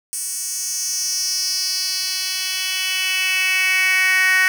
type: tone with high-pass filter sweep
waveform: 10% pulse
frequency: 373.7 Hz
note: F#4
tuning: 17 cents sharp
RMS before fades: -20 dBFS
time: 0.13-4.48 s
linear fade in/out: 0 ms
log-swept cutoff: 8100 to 1800 Hz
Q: 3.6
effects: none